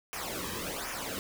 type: noise with flanger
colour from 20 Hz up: pink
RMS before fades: -37 dBFS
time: 0.13-1.19 s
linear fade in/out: 0 ms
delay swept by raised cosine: 0.24 to 1.44 ms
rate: 1.3 Hz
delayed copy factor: -0.75
effects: none